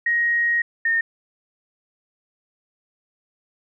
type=tone pair in turn; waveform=sine; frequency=1881 / 1830.6 Hz; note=A#6 / A#6; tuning=+15 / -32 cents; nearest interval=unison; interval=47 cents; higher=first; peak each=-17 dBFS; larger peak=neither; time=0.06-0.62 / 0.85-1.01 s; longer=first; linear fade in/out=5 ms; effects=none